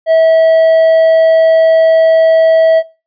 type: tone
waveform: triangle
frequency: 648 Hz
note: E5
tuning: 30 cents flat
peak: -3 dBFS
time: 0.06-2.83 s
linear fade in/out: 50 ms
effects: noise-tail reverb RT60 0.3 s tail -21 dB re dry + resampled to 11025 Hz